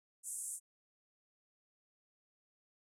white band-pass noise, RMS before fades -43 dBFS, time 0.23-0.6 s, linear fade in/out 50 ms, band 7600 to 10000 Hz, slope 48 dB/octave, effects none

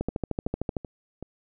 two click trains, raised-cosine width 2 ms, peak -23 / -14 dBFS, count 4 / 11, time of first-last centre 0.09-1.226 / 0.01-0.768 s, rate 2.64 / 13.2 Hz, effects none

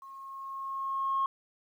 sine tone with level ramp, 1082 Hz, C#6, 42 cents flat, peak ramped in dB -45 to -24 dBFS, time 0.02-1.26 s, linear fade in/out 2 ms, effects tanh soft clip ceiling -21 dBFS + 11-bit

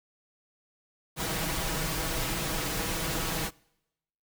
pink noise with comb filter, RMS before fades -31 dBFS, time 1.16-3.51 s, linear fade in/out 50 ms, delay 6.2 ms, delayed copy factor +0.65, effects noise-tail reverb RT60 0.9 s tail -26 dB re dry

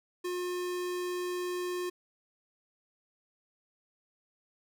square tone, 358.3 Hz, F4, 44 cents sharp, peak -33 dBFS, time 0.24-1.9 s, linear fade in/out 10 ms, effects none

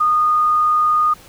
sine tone, 1229 Hz, D#6, 22 cents flat, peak -12 dBFS, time 0-1.14 s, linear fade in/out 10 ms, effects pink hiss -44 dBFS RMS until 1.28 s

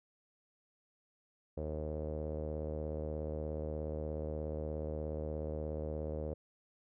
sawtooth tone with low-pass filter, 76.8 Hz, D#2, 22 cents flat, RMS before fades -39 dBFS, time 1.57-6.34 s, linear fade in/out 5 ms, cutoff 520 Hz, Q 5.3, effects none

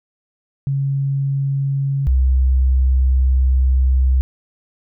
sine tone pair in turn, 137.9 / 64.85 Hz, C#3 / C2, -9 / -15 cents, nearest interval octave + minor second, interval 1306 cents, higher first, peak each -16 / -11 dBFS, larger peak second, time 0.67-2.07 / 2.07-4.21 s, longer second, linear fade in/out 0 ms, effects none

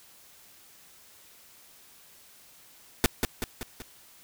pink noise with echo, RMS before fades -20 dBFS, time 3.04-3.06 s, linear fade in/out 0 ms, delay 190 ms, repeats 4, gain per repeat -5 dB, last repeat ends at 3.82 s, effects white hiss -55 dBFS RMS until 4.23 s

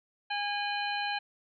harmonic tone with a mistuned harmonic, 819 Hz, G#5, 24 cents flat, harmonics 1 / 2 / 3 / 4 / 5, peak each -33 / -36 / -38 / -39 / -40 dBFS, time 0.3-1.19 s, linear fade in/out 10 ms, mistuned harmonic 4, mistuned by -130 cents, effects none

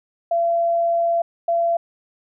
sine tone pair in turn, 679 / 679 Hz, F5 / F5, -49 / -49 cents, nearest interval unison, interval 0 cents, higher neither, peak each -16 dBFS, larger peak neither, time 0.31-1.22 / 1.48-1.77 s, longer first, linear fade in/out 5 ms, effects none

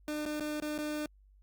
30% pulse tone with dropouts, 301.1 Hz, D4, 43 cents sharp, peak -31 dBFS, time 0.08-1.06 s, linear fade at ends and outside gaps 1 ms, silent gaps 0.254-0.26 / 0.399-0.406 / 0.601-0.622 / 0.779-0.787 s, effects added 49 Hz sine -58 dBFS peak until 1.42 s + Opus 48 kbps

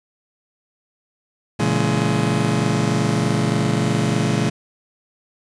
30% pulse chord, A# half-diminished seventh, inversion none, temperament just, 116.54 / 139.85 / 167.82 / 209.8 Hz, A#2 / C#3 / E3 / G#3, 0 / +16 / +31 / +18 cents, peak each -20 dBFS, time 1.59-4.5 s, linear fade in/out 10 ms, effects resampled to 22050 Hz + 8-bit

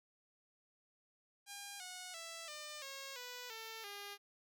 5% pulse tone with pitch steps, 806 / 730.6 / 662.3 / 600.3 / 544.2 / 493.3 / 447.2 / 405.3 Hz, G5 / F#5 / E5 / D5 / C#5 / B4 / A4 / G#4, +48 / -22 / +8 / +38 / -32 / -2 / +28 / -42 cents, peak -35 dBFS, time 1.46-4.18 s, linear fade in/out 50 ms, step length 340 ms, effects none

